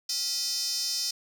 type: tone with high-pass filter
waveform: square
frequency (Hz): 279.2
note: C#4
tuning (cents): +13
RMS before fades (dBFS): -30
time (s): 0.09-1.11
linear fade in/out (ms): 5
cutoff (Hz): 5100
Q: 6.3
effects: none